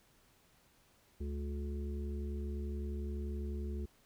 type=harmonic tone; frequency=71.6 Hz; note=D2; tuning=43 cents flat; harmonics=1 / 3 / 5 / 6; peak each=-37 / -45 / -47 / -53 dBFS; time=1.2-3.86 s; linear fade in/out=10 ms; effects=pink hiss -68 dBFS RMS until 4.05 s